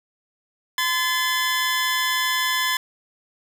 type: tone pair together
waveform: 20% pulse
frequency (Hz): 1025 / 1723.8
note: C6 / A6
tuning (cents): -36 / -36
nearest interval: major sixth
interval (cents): 900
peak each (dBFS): -18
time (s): 0.78-2.77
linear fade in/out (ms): 2
effects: none